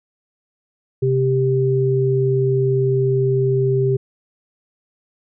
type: tone pair together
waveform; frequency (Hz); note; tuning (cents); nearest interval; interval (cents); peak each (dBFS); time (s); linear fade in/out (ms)
sine; 131.2 / 393.2; C3 / G4; +5 / +5; octave + perfect fifth; 1900; -17; 1.02-3.97; 10
effects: none